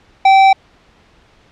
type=tone with tanh clipping; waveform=sine; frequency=774 Hz; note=G5; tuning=22 cents flat; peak=-7 dBFS; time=0.25-0.53 s; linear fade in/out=5 ms; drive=15 dB; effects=pink hiss -50 dBFS RMS until 1.51 s + low-pass 4000 Hz 12 dB/octave

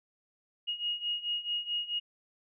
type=beating tone pair; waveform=sine; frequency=2872 / 2876.6 Hz; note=F7 / F#7; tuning=+48 / -49 cents; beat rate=4.6 Hz; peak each=-36 / -33 dBFS; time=0.67-2 s; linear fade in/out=20 ms; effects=none

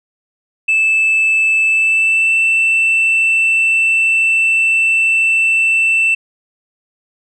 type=tone with pitch glide; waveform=sine; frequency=2630 to 2667 Hz; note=E7 to E7; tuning=-5 to +20 cents; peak=-8 dBFS; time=0.68-6.15 s; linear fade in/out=10 ms; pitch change=+25 cents; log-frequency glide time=1.66-2.36 s; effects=tanh soft clip ceiling -8 dBFS

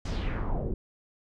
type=noise with low-pass filter sweep; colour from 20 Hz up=brown; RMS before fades=-30 dBFS; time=0.05-0.74 s; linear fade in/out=5 ms; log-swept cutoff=6700 to 330 Hz; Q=2.4; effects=none

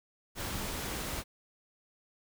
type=tone in noise; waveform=sine; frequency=204.1 Hz; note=G#3; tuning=30 cents flat; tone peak=-45 dBFS; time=0.49-0.71 s; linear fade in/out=50 ms; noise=pink; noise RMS=-37 dBFS; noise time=0.35-1.24 s; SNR=-11 dB; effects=none

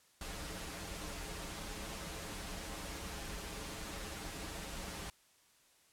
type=noise with comb filter; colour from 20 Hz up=pink; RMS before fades=-44 dBFS; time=0.21-5.1 s; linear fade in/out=2 ms; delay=8.1 ms; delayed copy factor=-0.65; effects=white hiss -68 dBFS RMS until 5.92 s + low-pass 11000 Hz 12 dB/octave

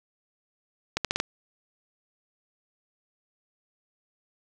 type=accelerating click train; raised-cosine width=0.2 ms; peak=-8 dBFS; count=5; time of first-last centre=0.97-1.201 s; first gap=77 ms; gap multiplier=0.81; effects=8-bit

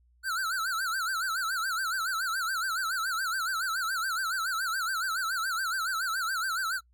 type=tone with vibrato; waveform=square; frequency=1431 Hz; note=F6; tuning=42 cents sharp; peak=-29 dBFS; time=0.23-6.81 s; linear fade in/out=50 ms; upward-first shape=sine; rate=7.1 Hz; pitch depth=170 cents each way; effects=noise-tail reverb RT60 0.1 s tail -26 dB re dry + added 60 Hz sine -61 dBFS peak until 6.93 s

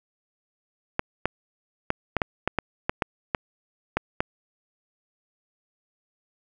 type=clicks; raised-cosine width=0.5 ms; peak=-7 dBFS; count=12; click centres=0.994 / 1.256 / 1.904 / 2.167 / 2.218 / 2.476 / 2.587 / 2.895 / 3.022 / 3.348 / 3.97 / 4.205 s; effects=none

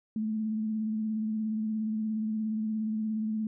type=tone with vibrato; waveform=sine; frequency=217.5 Hz; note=A3; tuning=20 cents flat; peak=-28 dBFS; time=0.16-3.47 s; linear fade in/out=2 ms; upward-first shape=triangle; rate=17 Hz; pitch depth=36 cents each way; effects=none

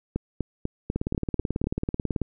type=two click trains; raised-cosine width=3 ms; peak=-13 / -13 dBFS; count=24 / 7; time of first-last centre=0.96-2.217 / 0.16-1.641 s; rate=18.3 / 4.05 Hz; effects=none

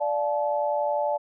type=chord; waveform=sine; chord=D minor; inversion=none; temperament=equal with one note detuned; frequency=587.3 / 698.5 / 864.9 Hz; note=D5 / F5 / A5; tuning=0 / 0 / -30 cents; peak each=-25 / -31 / -27 dBFS; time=0-1.18 s; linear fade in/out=20 ms; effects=none

